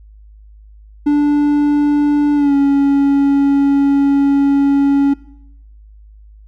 triangle tone with pitch glide, 292.1 to 279.6 Hz, D4 to C#4, -9 to +15 cents, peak -7 dBFS, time 1.06-5.14 s, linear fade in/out 10 ms, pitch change -76 cents, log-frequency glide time 2.35-2.54 s, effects noise-tail reverb RT60 0.8 s tail -20 dB re dry + added 52 Hz sine -38 dBFS peak until 6.47 s

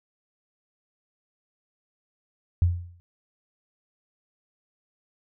sine tone with exponential decay, 87.31 Hz, F2, in tune, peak -14 dBFS, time 2.62-3 s, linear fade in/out 0 ms, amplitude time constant 81 ms, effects none

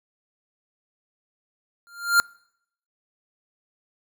square tone with exponential growth, 1396.9 Hz, F6, in tune, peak -12 dBFS, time 1.87-2.2 s, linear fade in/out 0 ms, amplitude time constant 70 ms, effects noise-tail reverb RT60 0.7 s tail -26 dB re dry

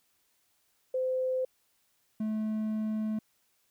sine / triangle tone pair in turn, 515 / 216.5 Hz, C5 / A3, -28 / -28 cents, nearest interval octave + minor third, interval 1500 cents, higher first, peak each -27 dBFS, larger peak neither, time 0.94-1.45 / 2.2-3.19 s, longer second, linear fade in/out 5 ms, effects white hiss -72 dBFS RMS until 3.7 s

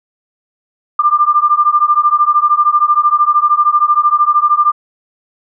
sine beating tone pair, 1189 / 1202 Hz, D6 / D6, +21 / +40 cents, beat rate 13 Hz, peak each -11 dBFS, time 0.99-4.72 s, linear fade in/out 5 ms, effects none

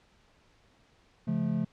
triangle chord, Db augmented, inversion none, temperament just, 138.59 / 173.24 / 216.5 Hz, Db3 / F3 / A3, 0 / -14 / -28 cents, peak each -32 / -29 / -28 dBFS, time 1.27-1.65 s, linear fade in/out 10 ms, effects pink hiss -64 dBFS RMS until 1.72 s + low-pass 5000 Hz 12 dB/octave

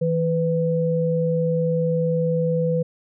sine tone pair together, 162.6 / 498.9 Hz, E3 / B4, -23 / +17 cents, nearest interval octave + perfect fifth, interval 1940 cents, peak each -21 dBFS, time 0.01-2.83 s, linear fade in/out 10 ms, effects none

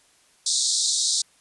pink band-pass noise, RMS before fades -23 dBFS, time 0.46-1.22 s, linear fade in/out 5 ms, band 3700 to 9100 Hz, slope 96 dB/octave, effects white hiss -59 dBFS RMS until 1.4 s + resampled to 24000 Hz

